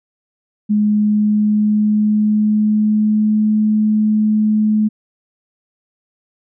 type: tone with pitch glide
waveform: sine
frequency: 209.8 to 214 Hz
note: G#3 to A3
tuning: +18 to -48 cents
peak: -11 dBFS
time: 0.69-4.89 s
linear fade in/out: 20 ms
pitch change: +34 cents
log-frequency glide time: 0.8-3.52 s
effects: none